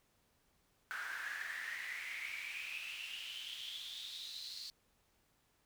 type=noise with high-pass filter sweep; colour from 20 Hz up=brown; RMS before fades=-45 dBFS; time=0.91-4.7 s; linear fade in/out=0 ms; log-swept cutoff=1500 to 4400 Hz; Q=8.9; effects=pink hiss -75 dBFS RMS until 5.65 s